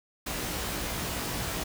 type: noise with comb filter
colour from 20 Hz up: pink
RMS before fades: -33 dBFS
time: 0.26-1.64 s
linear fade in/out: 10 ms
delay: 17 ms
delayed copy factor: +0.75
effects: none